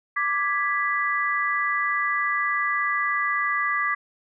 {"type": "chord", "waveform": "sine", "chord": "G# diminished", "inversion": "second", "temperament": "equal", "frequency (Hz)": [1174.7, 1661.2, 1975.5], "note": ["D6", "G#6", "B6"], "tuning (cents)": [0, 0, 0], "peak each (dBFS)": [-25, -28, -25], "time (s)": [0.16, 3.95], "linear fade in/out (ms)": 10, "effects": []}